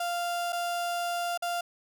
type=tone with dropouts; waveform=35% pulse; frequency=696 Hz; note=F5; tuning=6 cents flat; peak=-27 dBFS; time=0-1.61 s; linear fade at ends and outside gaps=5 ms; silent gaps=0.524-0.528 / 1.376-1.422 s; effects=none